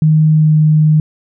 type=tone with pitch glide; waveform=sine; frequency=155.56 to 154.13 Hz; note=D#3 to D#3; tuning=0 to -16 cents; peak=-6 dBFS; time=0.02-1 s; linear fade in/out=2 ms; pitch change=-16 cents; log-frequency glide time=0.32-0.54 s; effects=none